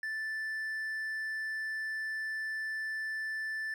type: tone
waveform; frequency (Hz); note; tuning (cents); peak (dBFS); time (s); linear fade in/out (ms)
triangle; 1760; A6; 0; -32; 0.03-3.74; 2
effects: none

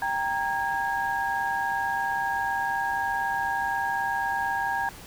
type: tone cluster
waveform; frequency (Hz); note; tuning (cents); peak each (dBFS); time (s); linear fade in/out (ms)
sine; 788 / 931 / 1639; G5 / A#5 / G#6; +9 / -2 / -23; -29; 0.02-4.89; 2
effects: pink hiss -45 dBFS RMS until 5.06 s

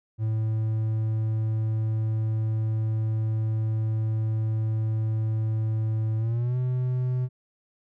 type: tone with pitch glide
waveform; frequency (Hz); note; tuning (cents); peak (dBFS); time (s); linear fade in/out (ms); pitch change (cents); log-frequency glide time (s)
triangle; 110 to 126.36; A2 to B2; 0 to +40; -21; 0.18-7.29; 50; +240; 6.18-6.57
effects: none

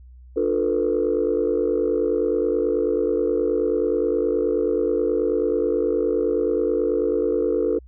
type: chord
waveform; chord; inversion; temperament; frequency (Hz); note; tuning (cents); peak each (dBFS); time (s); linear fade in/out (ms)
sine; B half-diminished seventh; first; just; 296.3 / 355.6 / 444.5 / 493.9; D4 / F4 / A4 / B4; +15 / +31 / +18 / 0; -26 / -24 / -21 / -24; 0.36-7.79; 10
effects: tanh soft clip ceiling -11 dBFS + added 62 Hz sine -42 dBFS peak until 7.87 s

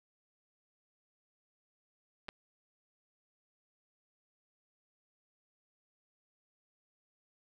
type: clicks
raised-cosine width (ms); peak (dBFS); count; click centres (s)
0.3; -29 / -24; 2; 2.284 / 2.289
effects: 10-bit

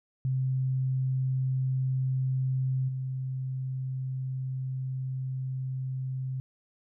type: tone with level steps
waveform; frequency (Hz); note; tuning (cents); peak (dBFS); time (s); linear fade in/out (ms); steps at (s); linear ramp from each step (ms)
sine; 130.81; C3; 0; -25 / -30; 0.25-6.4; 0; 2.88; 10
effects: none

